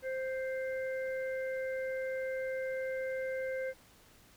harmonic tone, 523.3 Hz, C5, in tune, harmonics 1 / 3 / 4, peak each -34 / -44 / -46 dBFS, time 0.02-3.74 s, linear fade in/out 50 ms, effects pink hiss -61 dBFS RMS until 4.36 s

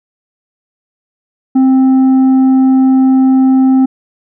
sine tone with tanh clipping, 262.7 Hz, C4, 7 cents sharp, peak -6 dBFS, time 1.55-3.86 s, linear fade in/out 10 ms, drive 5 dB, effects none

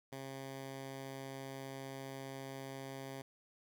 10% pulse tone, 134.9 Hz, C#3, 47 cents flat, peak -36 dBFS, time 0.12-3.22 s, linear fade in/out 5 ms, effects none

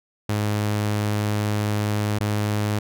sawtooth tone with dropouts, 104.8 Hz, G#2, 16 cents sharp, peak -17 dBFS, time 0.29-2.79 s, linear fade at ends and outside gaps 5 ms, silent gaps 2.187-2.205 s, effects none

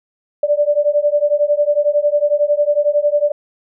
sine beating tone pair, 582 / 593 Hz, D5 / D5, -16 / +17 cents, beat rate 11 Hz, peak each -15 dBFS, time 0.43-3.32 s, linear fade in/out 5 ms, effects none

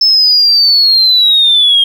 sine linear sweep, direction down, 5274 to 3211 Hz, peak -4 dBFS, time 0.01-1.84 s, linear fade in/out 5 ms, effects tanh soft clip ceiling 0 dBFS + 7-bit

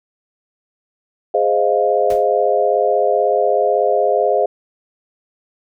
sine chord, F minor seventh, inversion first, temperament equal with one note detuned, 415.3 / 520.2 / 622.3 / 698.5 Hz, Ab4 / C5 / Eb5 / F5, 0 / -10 / 0 / 0 cents, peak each -18 dBFS, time 1.34-4.46 s, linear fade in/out 5 ms
pink noise with exponential decay, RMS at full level -29 dBFS, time 2.1-2.28 s, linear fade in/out 2 ms, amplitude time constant 37 ms
effects none

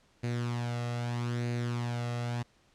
sawtooth tone with flanger, 120 Hz, B2, 49 cents flat, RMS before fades -33 dBFS, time 0.23-2.43 s, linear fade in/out 10 ms, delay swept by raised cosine 0.45 to 1.55 ms, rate 0.79 Hz, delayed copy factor +0.55, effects pink hiss -66 dBFS RMS until 2.74 s + low-pass 7000 Hz 12 dB/octave

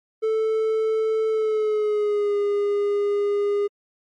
triangle tone with pitch glide, 440 to 408.2 Hz, A4 to G#4, 0 to -30 cents, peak -17 dBFS, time 0.22-3.68 s, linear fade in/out 20 ms, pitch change -130 cents, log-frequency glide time 1.29-2.36 s, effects MP3 48 kbps

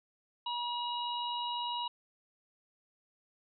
harmonic tone, 961 Hz, B5, 48 cents flat, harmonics 1 / 3 / 4, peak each -35 / -40 / -41 dBFS, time 0.46-1.88 s, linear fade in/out 5 ms, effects none

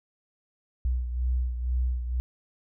sine beating tone pair, 61.74 / 63.84 Hz, B1 / C2, 0 / -42 cents, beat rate 2.1 Hz, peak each -25 / -33 dBFS, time 0.85-2.2 s, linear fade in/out 0 ms, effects none

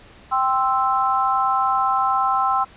sine chord, C major, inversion second, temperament equal, 784 / 1046.5 / 1318.5 Hz, G5 / C6 / E6, 0 / 0 / 0 cents, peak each -21 dBFS, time 0.31-2.65 s, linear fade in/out 20 ms, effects pink hiss -47 dBFS RMS until 2.76 s + resampled to 8000 Hz

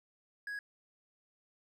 triangle tone, 1661.2 Hz, G#6, in tune, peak -36 dBFS, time 0.47-0.59 s, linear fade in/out 2 ms, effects none

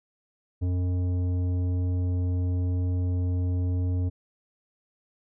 triangle tone with tanh clipping, 89.9 Hz, F#2, 49 cents flat, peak -25 dBFS, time 0.61-4.1 s, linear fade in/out 20 ms, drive 15 dB, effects none

